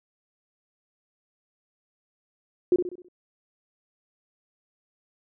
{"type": "tone with echo", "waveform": "sine", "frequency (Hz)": 358.2, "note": "F4", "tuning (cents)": 44, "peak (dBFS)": -15, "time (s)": [2.72, 2.76], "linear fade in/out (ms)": 2, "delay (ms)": 65, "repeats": 5, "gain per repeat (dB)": -7, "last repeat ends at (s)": 3.085, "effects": []}